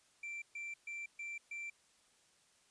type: tone bursts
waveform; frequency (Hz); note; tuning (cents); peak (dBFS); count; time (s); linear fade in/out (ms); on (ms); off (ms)
triangle; 2349; D7; 0; -40; 5; 0.23-1.7; 5; 190; 130
effects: white hiss -70 dBFS RMS until 2.7 s + resampled to 22050 Hz